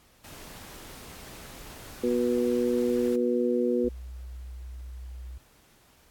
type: noise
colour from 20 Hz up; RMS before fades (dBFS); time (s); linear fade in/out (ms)
pink; -45; 0.24-3.16; 5
type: harmonic tone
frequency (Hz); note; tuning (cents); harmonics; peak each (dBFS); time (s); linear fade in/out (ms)
121.7; B2; -25; 2 / 3 / 4; -27 / -27 / -27; 2.03-3.89; 10
type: tone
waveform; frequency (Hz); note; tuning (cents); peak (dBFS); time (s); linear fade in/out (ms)
sine; 62.6; B1; +24; -37; 3.84-5.38; 5
effects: pink hiss -60 dBFS RMS until 6.1 s + AAC 64 kbps